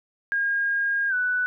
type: tone with pitch glide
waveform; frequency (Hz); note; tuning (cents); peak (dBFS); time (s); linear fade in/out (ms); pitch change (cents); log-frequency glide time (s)
sine; 1623 to 1488.3; G#6 to F#6; -40 to +10; -21; 0.32-1.46; 0; -150; 1.09-1.14
effects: none